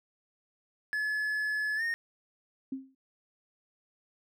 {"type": "tone with pitch glide", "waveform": "triangle", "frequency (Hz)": [1712, 1845.5], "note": ["A6", "A#6"], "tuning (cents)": [-48, -18], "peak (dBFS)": -27, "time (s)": [0.93, 1.94], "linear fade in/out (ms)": 0, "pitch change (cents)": 130, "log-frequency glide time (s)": [1.76, 1.83]}
{"type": "tone with exponential decay", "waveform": "sine", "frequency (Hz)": 266, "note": "C4", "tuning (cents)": 29, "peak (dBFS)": -30, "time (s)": [2.72, 2.95], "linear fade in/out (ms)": 5, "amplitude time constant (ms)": 50}
{"effects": []}